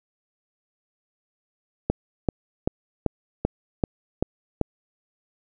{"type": "click train", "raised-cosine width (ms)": 2, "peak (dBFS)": -7, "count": 8, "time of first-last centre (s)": [1.9, 4.613], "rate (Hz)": 2.58, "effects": []}